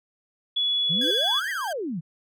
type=tone; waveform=sine; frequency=3399 Hz; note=G#7; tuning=39 cents sharp; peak=-21 dBFS; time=0.56-1.4 s; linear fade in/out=10 ms
type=tone with exponential growth; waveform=sine; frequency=503 Hz; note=B4; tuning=32 cents sharp; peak=-24 dBFS; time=0.79-1.11 s; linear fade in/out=5 ms; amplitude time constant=69 ms
type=exponential two-way sweep; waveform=sine; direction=up then down; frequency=146.83 to 2016 to 146.83 Hz; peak=-27 dBFS; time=0.89-2.01 s; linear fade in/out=20 ms; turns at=1.5 s
type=tone with vibrato; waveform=sawtooth; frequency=1593 Hz; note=G6; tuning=27 cents sharp; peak=-29 dBFS; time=1.01-1.73 s; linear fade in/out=5 ms; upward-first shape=square; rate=15 Hz; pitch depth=42 cents each way
effects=none